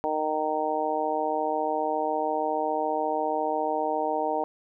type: harmonic tone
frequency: 154.5 Hz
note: D#3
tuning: 12 cents flat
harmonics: 2 / 3 / 4 / 5 / 6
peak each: -34 / -31 / -30 / -29 / -31 dBFS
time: 0.04-4.44 s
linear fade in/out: 0 ms
effects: none